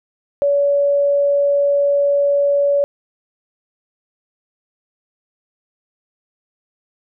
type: tone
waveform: sine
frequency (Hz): 568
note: C#5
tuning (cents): +42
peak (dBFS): -12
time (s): 0.42-2.84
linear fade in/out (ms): 0
effects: none